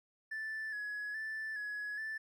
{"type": "tone with vibrato", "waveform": "triangle", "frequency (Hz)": 1721, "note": "A6", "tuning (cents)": -39, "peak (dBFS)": -35, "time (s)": [0.31, 2.18], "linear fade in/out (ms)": 10, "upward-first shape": "square", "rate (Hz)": 1.2, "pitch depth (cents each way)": 38, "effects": ["tanh soft clip ceiling -33 dBFS"]}